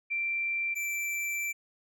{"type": "tone pair in turn", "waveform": ["sine", "square"], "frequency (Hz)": [2354, 2339], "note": ["D7", "D7"], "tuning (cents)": [3, -8], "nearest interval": "unison", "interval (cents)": 11, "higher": "first", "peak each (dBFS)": [-28, -31], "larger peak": "first", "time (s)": [[0.1, 0.75], [0.75, 1.53]], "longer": "second", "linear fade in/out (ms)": 20, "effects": []}